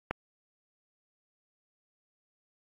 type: click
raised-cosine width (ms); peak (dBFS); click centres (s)
0.5; -15; 0.11
effects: AAC 64 kbps